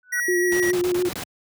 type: tone with exponential growth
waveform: sine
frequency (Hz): 1489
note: F#6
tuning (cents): +11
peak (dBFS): -21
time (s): 0.03-0.2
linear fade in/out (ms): 2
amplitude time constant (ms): 36
type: tone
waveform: square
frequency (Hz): 1918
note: A#6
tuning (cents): +49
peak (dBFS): -23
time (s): 0.12-0.72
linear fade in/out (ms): 10
type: tone with vibrato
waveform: sine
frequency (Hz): 356.9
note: F4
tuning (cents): +38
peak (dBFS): -19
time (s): 0.28-1.09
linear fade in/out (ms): 5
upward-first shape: sine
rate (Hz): 7.1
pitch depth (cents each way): 27
type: noise bursts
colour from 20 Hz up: pink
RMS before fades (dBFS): -31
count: 7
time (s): 0.52-1.237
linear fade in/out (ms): 0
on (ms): 81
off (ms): 25
effects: high-pass 100 Hz 12 dB/octave